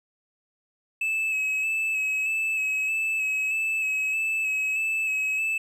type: tone with vibrato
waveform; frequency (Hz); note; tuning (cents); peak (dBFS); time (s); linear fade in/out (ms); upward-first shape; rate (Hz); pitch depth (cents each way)
triangle; 2593; E7; -29; -22; 1.01-5.58; 5; square; 1.6; 22
effects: none